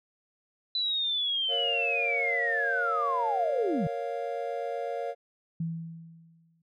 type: linear sweep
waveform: sine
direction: down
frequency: 4003 to 138.7 Hz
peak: -26 dBFS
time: 0.75-3.87 s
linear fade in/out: 2 ms
type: chord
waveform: triangle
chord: Bb minor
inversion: none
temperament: equal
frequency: 466.2 / 554.4 / 698.5 Hz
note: Bb4 / Db5 / F5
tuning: 0 / 0 / 0 cents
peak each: -33 dBFS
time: 1.48-5.15 s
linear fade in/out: 50 ms
type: tone with exponential decay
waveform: sine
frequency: 164.81 Hz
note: E3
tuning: in tune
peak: -27 dBFS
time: 5.6-6.62 s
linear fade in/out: 5 ms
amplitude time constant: 220 ms
effects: none